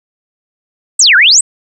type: exponential two-way sweep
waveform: sine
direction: down then up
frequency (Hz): 8680 to 1384 to 8680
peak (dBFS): -3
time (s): 0.99-1.41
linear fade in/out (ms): 5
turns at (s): 1.16
effects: none